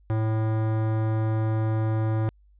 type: tone with hard clipping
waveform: sine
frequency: 110 Hz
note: A2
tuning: in tune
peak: -24 dBFS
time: 0.1-2.29 s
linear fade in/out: 0 ms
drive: 18 dB
effects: added 50 Hz sine -54 dBFS peak until 2.59 s + resampled to 8000 Hz